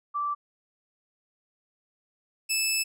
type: tone pair in turn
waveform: sine / 15% pulse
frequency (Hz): 1167 / 2620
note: D6 / E7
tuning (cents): -11 / -11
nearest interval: octave + major second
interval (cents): 1400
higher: second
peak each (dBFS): -26 / -17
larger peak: second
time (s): 0.14-0.35 / 2.49-2.84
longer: second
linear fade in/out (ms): 20
effects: none